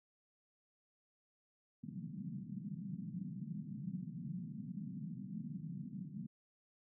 white band-pass noise, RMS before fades -45 dBFS, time 1.83-6.27 s, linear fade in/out 10 ms, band 140 to 220 Hz, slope 48 dB/octave, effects none

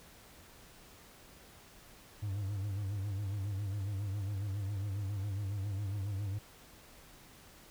triangle tone with vibrato, 99.9 Hz, G2, 33 cents sharp, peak -32 dBFS, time 2.22-6.39 s, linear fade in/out 10 ms, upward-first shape sine, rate 7.3 Hz, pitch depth 87 cents each way, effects pink hiss -57 dBFS RMS until 7.7 s

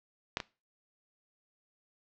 clicks, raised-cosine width 0.2 ms, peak -12 / -18 dBFS, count 2, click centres 0.371 / 0.402 s, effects noise-tail reverb RT60 0.3 s tail -20 dB re dry + low-pass 5000 Hz 12 dB/octave

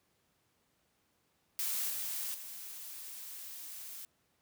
blue noise with level steps, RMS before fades -35 / -38 / -46 dBFS, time 1.59-4.05 s, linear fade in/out 0 ms, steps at 1.9 / 2.34 s, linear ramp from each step 5 ms, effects pink hiss -75 dBFS RMS until 4.41 s + high-pass 80 Hz 12 dB/octave

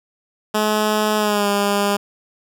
10% pulse tone with pitch glide, 213.2 to 202.4 Hz, G#3 to G#3, +46 to -44 cents, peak -8 dBFS, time 0.54-1.97 s, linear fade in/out 10 ms, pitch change -90 cents, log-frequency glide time 1.17-1.48 s, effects none

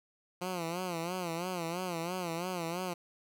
10% pulse tone with vibrato, 174.61 Hz, F3, in tune, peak -26 dBFS, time 0.41-2.94 s, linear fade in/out 10 ms, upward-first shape sine, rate 3 Hz, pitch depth 110 cents each way, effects none

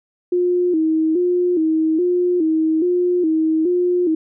sine tone with vibrato, 336.5 Hz, E4, 36 cents sharp, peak -14 dBFS, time 0.32-4.15 s, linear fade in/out 5 ms, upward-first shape square, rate 1.2 Hz, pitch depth 100 cents each way, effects none

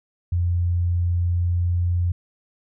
sine tone with pitch glide, 87.31 to 87.82 Hz, F2 to F2, 0 to +10 cents, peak -18 dBFS, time 0.32-2.12 s, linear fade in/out 5 ms, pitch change +10 cents, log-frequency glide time 1.22-1.9 s, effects none

